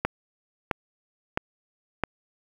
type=click train; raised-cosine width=0.5 ms; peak=-8 dBFS; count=4; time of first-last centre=0.05-2.037 s; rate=1.51 Hz; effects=7-bit